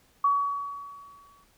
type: tone with exponential decay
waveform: sine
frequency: 1131 Hz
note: C#6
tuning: 34 cents sharp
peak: -18 dBFS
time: 0.24-1.44 s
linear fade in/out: 5 ms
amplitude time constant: 260 ms
effects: pink hiss -63 dBFS RMS until 1.57 s